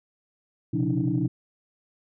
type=tone cluster; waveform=sine; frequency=123.6 / 135.2 / 175.1 / 289 / 317.7 Hz; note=B2 / C#3 / F3 / D4 / D#4; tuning=+2 / -43 / +5 / -28 / +36 cents; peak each=-28 dBFS; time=0.73-1.28 s; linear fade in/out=10 ms; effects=tanh soft clip ceiling -13 dBFS